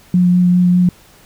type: tone with vibrato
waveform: sine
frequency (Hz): 178.8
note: F3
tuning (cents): +41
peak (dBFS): -8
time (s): 0.14-0.89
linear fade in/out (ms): 2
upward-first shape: sine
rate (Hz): 5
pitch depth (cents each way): 11
effects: pink hiss -46 dBFS RMS until 1.25 s